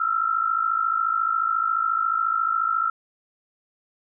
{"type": "tone pair together", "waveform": "sine", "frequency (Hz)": [1311, 1365.2], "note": ["E6", "F6"], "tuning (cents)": [-10, -40], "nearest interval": "minor second", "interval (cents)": 70, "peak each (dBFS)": -23, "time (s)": [0, 2.9], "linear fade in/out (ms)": 5, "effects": []}